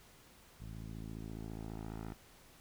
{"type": "tone with low-pass filter sweep", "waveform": "10% pulse", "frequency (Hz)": 54.6, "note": "A1", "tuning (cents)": -13, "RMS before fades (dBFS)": -45, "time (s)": [0.6, 2.14], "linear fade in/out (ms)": 10, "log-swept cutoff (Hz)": [140, 1700], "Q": 0.84, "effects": ["pink hiss -61 dBFS RMS until 2.6 s"]}